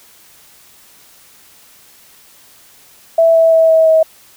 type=tone with pitch steps; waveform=sine; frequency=659.3 / 654.4 / 649.5 / 644.6 / 639.8 Hz; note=E5 / E5 / E5 / E5 / D#5; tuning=0 / -13 / -26 / -39 / +48 cents; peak=-6 dBFS; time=3.18-4.03 s; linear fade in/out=5 ms; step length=170 ms; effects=white hiss -45 dBFS RMS until 4.36 s